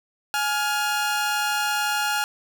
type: tone pair together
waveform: sawtooth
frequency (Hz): 838 / 1409.3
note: G#5 / F6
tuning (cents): +15 / +15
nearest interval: major sixth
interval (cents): 900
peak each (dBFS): -21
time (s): 0.34-2.24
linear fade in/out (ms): 0
effects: none